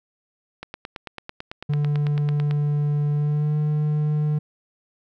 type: click train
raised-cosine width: 0.3 ms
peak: -17 dBFS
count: 18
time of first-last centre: 0.63-2.511 s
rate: 9.04 Hz
type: tone with pitch glide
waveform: triangle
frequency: 146.83 to 150.61 Hz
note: D3 to D3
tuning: 0 to +44 cents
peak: -17 dBFS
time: 1.69-4.39 s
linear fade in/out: 10 ms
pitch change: +44 cents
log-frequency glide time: 3.12-3.58 s
effects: none